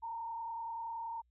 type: tone with frequency modulation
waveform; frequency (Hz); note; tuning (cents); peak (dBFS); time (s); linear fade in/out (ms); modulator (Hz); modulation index
sine; 918; A#5; -27; -38; 0.02-1.22; 20; 30.6; 0.71
effects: added 60 Hz sine -70 dBFS peak until 1.3 s